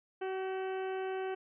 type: harmonic tone with a mistuned harmonic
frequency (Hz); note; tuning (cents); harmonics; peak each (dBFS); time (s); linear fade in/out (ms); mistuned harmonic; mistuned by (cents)
378.8; F#4; +41; 1 / 2 / 3 / 4 / 5 / 6 / 7 / 8; -35 / -41 / -51 / -47 / -54 / -56 / -54 / -57; 0.21-1.35; 10; 4; +19
effects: none